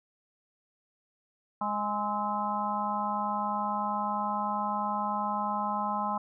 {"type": "harmonic tone with a mistuned harmonic", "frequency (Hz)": 207.7, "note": "G#3", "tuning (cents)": 0, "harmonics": [1, 3, 4, 5, 6], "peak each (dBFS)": [-36, -40, -32, -32, -37], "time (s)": [1.61, 6.18], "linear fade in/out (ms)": 5, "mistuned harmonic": 6, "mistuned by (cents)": 67, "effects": []}